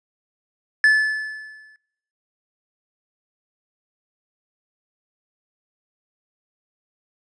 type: tone with exponential decay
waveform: triangle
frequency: 1734 Hz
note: A6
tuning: 26 cents flat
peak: -8 dBFS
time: 0.84-1.76 s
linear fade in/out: 1 ms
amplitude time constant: 200 ms
effects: noise-tail reverb RT60 0.9 s tail -20 dB re dry + resampled to 22050 Hz